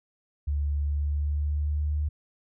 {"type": "tone with pitch glide", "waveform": "sine", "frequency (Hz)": [72.4, 74.69], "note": ["D2", "D2"], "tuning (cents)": [-24, 30], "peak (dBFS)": -24, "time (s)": [0.47, 2.09], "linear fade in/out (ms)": 10, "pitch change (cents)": 54, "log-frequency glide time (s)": [0.8, 1.92], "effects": []}